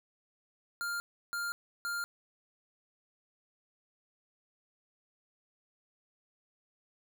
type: tone bursts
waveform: square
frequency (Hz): 1400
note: F6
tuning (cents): +4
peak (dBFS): -34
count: 3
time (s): 0.81-2.04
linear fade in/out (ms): 0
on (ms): 190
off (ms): 330
effects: none